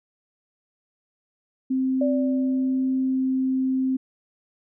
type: tone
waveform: sine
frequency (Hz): 261.6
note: C4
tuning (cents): 0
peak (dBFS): -20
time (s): 1.7-3.97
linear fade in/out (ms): 10
type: tone with exponential decay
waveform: sine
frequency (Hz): 582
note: D5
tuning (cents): -16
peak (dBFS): -21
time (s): 2.01-3.16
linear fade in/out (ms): 5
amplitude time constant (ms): 250
effects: none